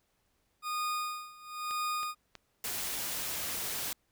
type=tone with tremolo; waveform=40% pulse; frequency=1230 Hz; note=D#6; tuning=20 cents flat; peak=-30 dBFS; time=0.62-2.15 s; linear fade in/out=50 ms; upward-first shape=sine; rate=1 Hz; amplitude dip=90%
type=click train; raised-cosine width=0.2 ms; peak=-28 dBFS; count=5; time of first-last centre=1.71-2.996 s; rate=3.11 Hz
type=noise; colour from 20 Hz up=white; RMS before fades=-36 dBFS; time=2.64-3.93 s; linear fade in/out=2 ms
effects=pink hiss -75 dBFS RMS until 4.11 s